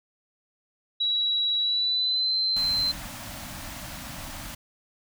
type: tone with pitch glide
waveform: sine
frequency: 3894 to 4097 Hz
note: B7 to C8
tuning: -25 to -37 cents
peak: -22 dBFS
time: 1-2.92 s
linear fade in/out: 10 ms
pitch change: +88 cents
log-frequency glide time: 1.59-2.36 s
type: band-stop noise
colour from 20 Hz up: pink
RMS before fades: -38 dBFS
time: 2.56-4.55 s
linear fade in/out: 5 ms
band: 320 to 550 Hz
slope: 96 dB/octave
effects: none